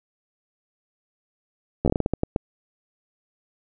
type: slowing click train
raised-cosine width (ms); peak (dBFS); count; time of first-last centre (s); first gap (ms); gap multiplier
2; -8; 11; 1.85-2.361; 12; 1.3
effects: none